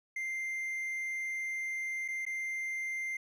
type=tone with dropouts; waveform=triangle; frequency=2093 Hz; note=C7; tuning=in tune; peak=-32 dBFS; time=0.16-3.17 s; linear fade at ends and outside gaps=5 ms; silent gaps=2.08-2.084 / 2.253-2.264 s; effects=none